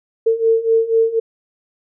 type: beating tone pair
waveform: sine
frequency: 449.6 / 453.7 Hz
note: A4 / A#4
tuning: +37 / -47 cents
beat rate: 4.1 Hz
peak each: -17 / -14 dBFS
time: 0.26-1.2 s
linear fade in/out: 10 ms
effects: none